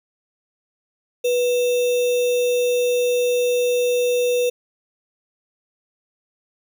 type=tone with sample-and-hold; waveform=sine; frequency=490 Hz; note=B4; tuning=14 cents flat; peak=-16 dBFS; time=1.24-4.5 s; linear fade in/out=10 ms; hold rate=3150 Hz; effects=none

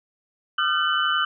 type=tone cluster; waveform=sine; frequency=1209 / 1377 / 1528 / 2992 Hz; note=D6 / F6 / G6 / F#7; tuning=+50 / -25 / -45 / +19 cents; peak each=-25 dBFS; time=0.58-1.25 s; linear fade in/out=5 ms; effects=none

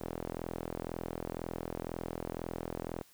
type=tone with band-pass filter; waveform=sawtooth; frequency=42 Hz; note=E1; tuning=33 cents sharp; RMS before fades=-40 dBFS; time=0-3.03 s; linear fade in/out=20 ms; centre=490 Hz; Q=0.96; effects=white hiss -62 dBFS RMS until 3.13 s

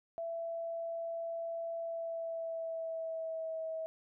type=tone with pitch glide; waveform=sine; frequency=667 to 644.3 Hz; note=E5 to E5; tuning=+20 to -40 cents; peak=-36 dBFS; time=0.18-3.86 s; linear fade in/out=0 ms; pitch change=-60 cents; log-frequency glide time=1.79-3.63 s; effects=none

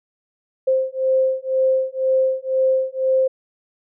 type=beating tone pair; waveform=sine; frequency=523.3 / 525.3 Hz; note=C5 / C5; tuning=0 / +7 cents; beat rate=2 Hz; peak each=-19 dBFS; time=0.67-3.28 s; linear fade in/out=10 ms; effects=none

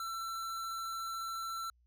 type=tone; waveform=square; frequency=1343 Hz; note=E6; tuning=32 cents sharp; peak=-38 dBFS; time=0-1.7 s; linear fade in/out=2 ms; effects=added 60 Hz sine -66 dBFS peak until 1.86 s

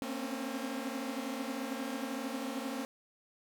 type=tone cluster; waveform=sawtooth; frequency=230 / 258.8 / 268.2 / 281.1 Hz; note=A#3 / C4 / C4 / C#4; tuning=-23 / -19 / +43 / +24 cents; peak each=-37 / -39 / -36 / -40 dBFS; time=0.02-2.85 s; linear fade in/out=0 ms; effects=none

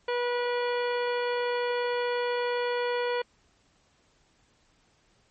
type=harmonic tone with a mistuned harmonic; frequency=486.7 Hz; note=B4; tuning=25 cents flat; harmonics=1 / 2 / 3 / 4 / 5 / 6 / 7 / 9; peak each=-27 / -33 / -37 / -39 / -41 / -43 / -44 / -46 dBFS; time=0.08-3.22 s; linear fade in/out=5 ms; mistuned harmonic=5; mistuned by=-28 cents; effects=pink hiss -66 dBFS RMS until 5.3 s + MP3 32 kbps

